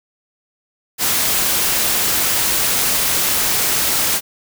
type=noise; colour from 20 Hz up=white; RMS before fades=-17 dBFS; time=0.98-4.21 s; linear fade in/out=50 ms; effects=none